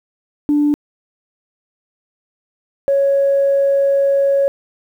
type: tone pair in turn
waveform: sine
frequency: 293.7 / 554.4 Hz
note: D4 / C#5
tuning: 0 / 0 cents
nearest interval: major seventh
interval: 1100 cents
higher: second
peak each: -10 dBFS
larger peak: neither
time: 0.49-0.74 / 2.88-4.48 s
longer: second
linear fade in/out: 0 ms
effects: tanh soft clip ceiling -7 dBFS + 8-bit